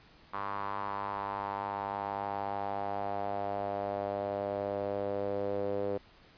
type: tone with band-pass filter sweep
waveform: sawtooth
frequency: 100.4 Hz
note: G2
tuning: 42 cents sharp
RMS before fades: -35 dBFS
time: 0.33-5.98 s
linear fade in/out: 10 ms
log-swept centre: 1100 to 480 Hz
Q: 4.2
effects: pink hiss -59 dBFS RMS until 6.37 s + resampled to 11025 Hz